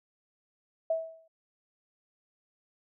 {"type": "tone with exponential decay", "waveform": "sine", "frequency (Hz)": 650, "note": "E5", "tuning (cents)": -24, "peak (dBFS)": -23, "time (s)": [0.9, 1.28], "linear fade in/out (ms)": 5, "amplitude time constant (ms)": 81, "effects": []}